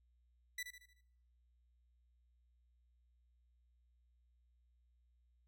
sawtooth tone with echo, 1975.5 Hz, B6, in tune, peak -37 dBFS, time 0.58-0.63 s, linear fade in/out 5 ms, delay 76 ms, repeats 5, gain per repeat -7 dB, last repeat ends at 1.01 s, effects noise-tail reverb RT60 0.8 s tail -24 dB re dry + added 60 Hz sine -70 dBFS peak until 5.47 s

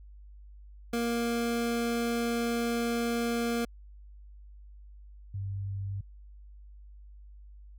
25% pulse / sine tone pair in turn, 234.7 / 98.44 Hz, A#3 / G2, +12 / +8 cents, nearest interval octave + minor third, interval 1504 cents, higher first, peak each -24 / -32 dBFS, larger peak first, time 0.93-3.65 / 5.34-6.01 s, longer first, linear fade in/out 5 ms, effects added 50 Hz sine -47 dBFS peak until 7.78 s

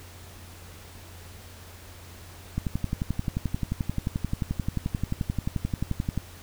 click train, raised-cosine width 5 ms, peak -14 dBFS, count 42, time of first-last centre 2.58-6.176 s, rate 11.4 Hz, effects added 88 Hz sine -46 dBFS peak until 6.42 s + pink hiss -48 dBFS RMS until 6.42 s

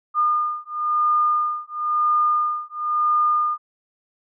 sine beating tone pair, 1214 / 1214.98 Hz, D#6 / D#6, -43 / -42 cents, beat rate 0.98 Hz, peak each -21 dBFS, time 0.14-3.58 s, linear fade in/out 50 ms, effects none

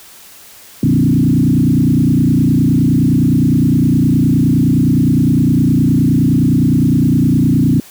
sine tone with frequency modulation, 203.5 Hz, G#3, 35 cents flat, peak -8 dBFS, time 0.83-7.8 s, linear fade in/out 2 ms, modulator 29.7 Hz, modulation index 3, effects white hiss -39 dBFS RMS until 7.9 s

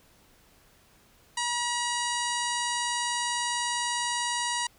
harmonic tone with a mistuned harmonic, 960 Hz, B5, 49 cents flat, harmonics 1 / 2 / 3 / 4 / 5 / 6 / 7 / 8 / 9 / 10, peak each -31 / -34 / -36 / -37 / -38 / -39 / -39 / -40 / -41 / -41 dBFS, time 1.37-4.67 s, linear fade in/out 5 ms, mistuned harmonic 5, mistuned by -38 cents, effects pink hiss -60 dBFS RMS until 4.78 s

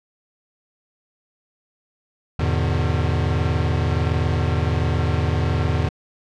square chord, E dominant seventh, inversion none, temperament equal with one note detuned, 82.41 / 103.83 / 123.47 / 150.7 Hz, E2 / G#2 / B2 / D3, 0 / 0 / 0 / +45 cents, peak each -22 / -26 / -26 / -26 dBFS, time 2.39-5.89 s, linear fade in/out 5 ms, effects low-pass 4000 Hz 12 dB/octave

